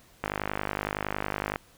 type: click train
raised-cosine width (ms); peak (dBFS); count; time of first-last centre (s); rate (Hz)
0.5; -13; 68; 0.24-1.559; 50.8
effects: pink hiss -58 dBFS RMS until 1.77 s